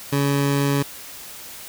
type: tone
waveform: 20% pulse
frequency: 140.9 Hz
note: C#3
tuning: 29 cents sharp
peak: -13 dBFS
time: 0.12-0.83 s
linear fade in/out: 10 ms
effects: white hiss -38 dBFS RMS until 1.68 s